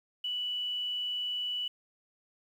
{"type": "tone with quantisation", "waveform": "sine", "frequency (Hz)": 2960, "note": "F#7", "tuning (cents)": 0, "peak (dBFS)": -31, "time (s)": [0.24, 1.68], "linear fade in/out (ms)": 5, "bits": 10, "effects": []}